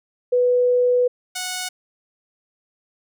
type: tone pair in turn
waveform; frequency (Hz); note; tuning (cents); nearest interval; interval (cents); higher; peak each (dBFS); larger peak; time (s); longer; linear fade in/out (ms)
sine / 5% pulse; 493.9 / 735.3; B4 / F#5; 0 / -11; perfect fifth; 689; second; -14; neither; 0.32-1.08 / 1.35-1.69; first; 10
effects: none